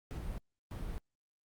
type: noise bursts at uneven times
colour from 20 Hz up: brown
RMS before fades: -40 dBFS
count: 2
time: 0.11-0.38 / 0.71-0.98 s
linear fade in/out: 0 ms
effects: Opus 48 kbps